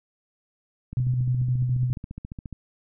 click train, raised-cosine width 5 ms, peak -23 dBFS, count 24, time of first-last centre 0.93-2.527 s, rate 14.4 Hz
sine tone with tremolo, 125.2 Hz, B2, 24 cents sharp, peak -19 dBFS, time 0.97-1.93 s, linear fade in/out 0 ms, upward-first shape sine, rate 9.6 Hz, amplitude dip 40%
effects none

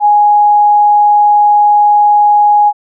sine tone, 830.6 Hz, G#5, in tune, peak -4 dBFS, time 0-2.73 s, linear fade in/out 50 ms, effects none

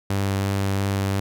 sawtooth tone with vibrato, 98.3 Hz, G2, 5 cents sharp, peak -17 dBFS, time 0.1-1.2 s, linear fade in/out 5 ms, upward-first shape sine, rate 2.9 Hz, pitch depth 10 cents each way, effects none

